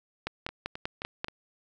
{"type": "two click trains", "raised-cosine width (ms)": 0.3, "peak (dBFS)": [-22, -15], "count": [4, 6], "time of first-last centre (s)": [[0.49, 1.284], [0.27, 1.245]], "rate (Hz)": [3.78, 5.13], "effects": []}